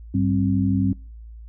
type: tone cluster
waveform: sine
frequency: 99.6 / 193.4 / 265.7 Hz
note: G2 / G3 / C4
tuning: +28 / -23 / +27 cents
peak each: -22 dBFS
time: 0.14-0.93 s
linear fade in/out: 5 ms
effects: noise-tail reverb RT60 0.4 s tail -25 dB re dry + added 56 Hz sine -37 dBFS peak until 1.48 s